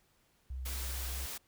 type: tone with vibrato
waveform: sine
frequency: 64.4 Hz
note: C2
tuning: 27 cents flat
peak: -37 dBFS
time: 0.5-1.26 s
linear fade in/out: 5 ms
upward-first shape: square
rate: 5 Hz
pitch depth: 10 cents each way
type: noise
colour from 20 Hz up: white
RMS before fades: -42 dBFS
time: 0.65-1.38 s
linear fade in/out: 10 ms
effects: pink hiss -71 dBFS RMS until 1.47 s